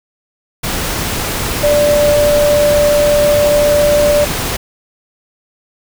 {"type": "tone in noise", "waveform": "sine", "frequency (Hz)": 587.3, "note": "D5", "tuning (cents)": 0, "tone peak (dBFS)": -8, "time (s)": [1.63, 4.25], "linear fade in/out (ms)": 10, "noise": "pink", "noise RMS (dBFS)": -18, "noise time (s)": [0.63, 4.57], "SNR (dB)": 7, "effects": []}